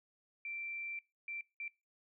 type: tone bursts at uneven times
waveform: sine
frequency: 2349 Hz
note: D7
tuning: in tune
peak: -40 dBFS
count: 3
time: 0.45-0.99 / 1.28-1.41 / 1.6-1.68 s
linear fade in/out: 2 ms
effects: noise-tail reverb RT60 0.3 s tail -24 dB re dry